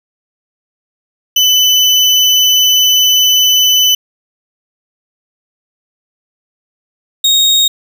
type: tone pair in turn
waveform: 35% pulse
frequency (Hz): 3005 / 3734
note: F#7 / A#7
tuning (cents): +26 / +2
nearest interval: major third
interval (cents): 376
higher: second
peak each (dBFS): -5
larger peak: neither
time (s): 1.36-3.95 / 7.24-7.68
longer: first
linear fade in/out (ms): 5
effects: none